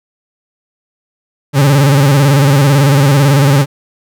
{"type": "tone with vibrato", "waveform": "40% pulse", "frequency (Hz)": 140, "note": "C#3", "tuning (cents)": 18, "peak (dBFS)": -5, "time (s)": [1.53, 3.66], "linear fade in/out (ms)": 50, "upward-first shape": "square", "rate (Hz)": 18, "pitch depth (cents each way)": 70, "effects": []}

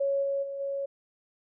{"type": "tone with level steps", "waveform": "sine", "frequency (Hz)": 554.4, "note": "C#5", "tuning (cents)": 0, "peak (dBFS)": [-24, -26, -33, -29], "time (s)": [0, 0.86], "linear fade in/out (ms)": 10, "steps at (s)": [0.22, 0.42, 0.59], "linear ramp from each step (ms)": 20, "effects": []}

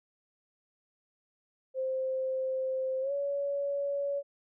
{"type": "tone with pitch glide", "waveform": "sine", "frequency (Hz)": [523.3, 564.1], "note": ["C5", "C#5"], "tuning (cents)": [0, 30], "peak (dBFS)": -29, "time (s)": [1.74, 4.23], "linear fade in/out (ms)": 50, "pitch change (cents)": 130, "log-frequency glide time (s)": [3.01, 3.12], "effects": []}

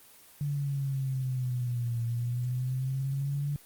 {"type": "exponential two-way sweep", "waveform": "sine", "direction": "down then up", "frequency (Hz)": [145.8, 116.54, 145.8], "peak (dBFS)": -28, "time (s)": [0.41, 3.56], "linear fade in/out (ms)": 0, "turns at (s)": 2.03, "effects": ["white hiss -55 dBFS RMS until 3.65 s", "Opus 24 kbps"]}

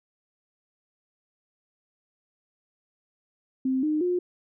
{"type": "tone with pitch steps", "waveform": "sine", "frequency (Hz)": [261.6, 305.8, 357.4], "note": ["C4", "D#4", "F4"], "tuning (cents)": [0, -30, 40], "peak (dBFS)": -22, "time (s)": [3.65, 4.19], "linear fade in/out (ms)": 5, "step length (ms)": 180, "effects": []}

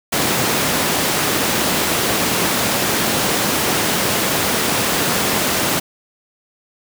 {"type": "high-pass noise", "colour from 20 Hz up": "pink", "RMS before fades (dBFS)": -18, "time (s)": [0.12, 5.8], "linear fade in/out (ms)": 10, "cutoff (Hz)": 160, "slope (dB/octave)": 12, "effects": []}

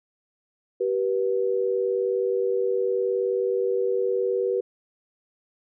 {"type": "tone pair together", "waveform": "sine", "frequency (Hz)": [385.9, 485.1], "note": ["G4", "B4"], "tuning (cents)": [-27, -31], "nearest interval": "major third", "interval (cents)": 396, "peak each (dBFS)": -24, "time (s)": [0.8, 4.61], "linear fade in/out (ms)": 10, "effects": []}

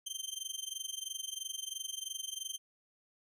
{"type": "tone with amplitude modulation", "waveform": "20% pulse", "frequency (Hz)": 3136, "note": "G7", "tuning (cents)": 0, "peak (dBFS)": -30, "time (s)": [0.06, 2.58], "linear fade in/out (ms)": 10, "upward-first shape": "sine", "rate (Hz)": 23, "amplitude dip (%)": 90, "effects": []}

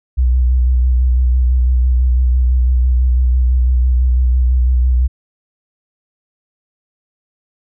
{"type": "tone with vibrato", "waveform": "sine", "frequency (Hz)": 62.4, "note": "B1", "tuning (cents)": 19, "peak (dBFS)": -9, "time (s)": [0.17, 5.08], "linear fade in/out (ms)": 20, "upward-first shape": "square", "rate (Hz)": 6, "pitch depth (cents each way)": 29, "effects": []}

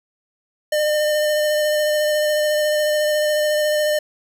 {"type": "tone with vibrato", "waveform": "square", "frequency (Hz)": 604, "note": "D5", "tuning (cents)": 48, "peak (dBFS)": -17, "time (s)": [0.72, 3.99], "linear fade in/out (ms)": 5, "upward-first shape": "sine", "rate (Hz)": 14, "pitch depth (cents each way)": 13, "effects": []}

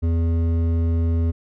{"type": "tone with hard clipping", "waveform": "sine", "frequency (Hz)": 83.2, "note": "E2", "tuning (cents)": 17, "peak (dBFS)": -19, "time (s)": [0.02, 1.32], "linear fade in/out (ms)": 20, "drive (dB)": 10, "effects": []}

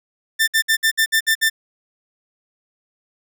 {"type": "tone bursts", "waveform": "sawtooth", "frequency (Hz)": 1785, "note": "A6", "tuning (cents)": 24, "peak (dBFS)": -10, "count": 8, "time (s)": [0.39, 1.499], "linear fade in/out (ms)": 20, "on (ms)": 87, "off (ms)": 59, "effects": []}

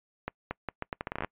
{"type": "accelerating click train", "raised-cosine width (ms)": 0.5, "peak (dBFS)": -17, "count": 14, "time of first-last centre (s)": [0.28, 1.247], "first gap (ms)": 230, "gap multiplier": 0.77, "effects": ["noise-tail reverb RT60 0.1 s tail -26 dB re dry", "resampled to 8000 Hz"]}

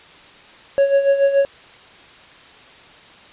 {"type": "tone with tremolo", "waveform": "triangle", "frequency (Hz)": 554.4, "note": "C#5", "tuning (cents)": 0, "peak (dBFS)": -8, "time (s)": [0.78, 1.45], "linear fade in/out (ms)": 0, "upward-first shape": "sine", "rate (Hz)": 7, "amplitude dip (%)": 65, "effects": ["white hiss -44 dBFS RMS until 3.32 s", "resampled to 8000 Hz"]}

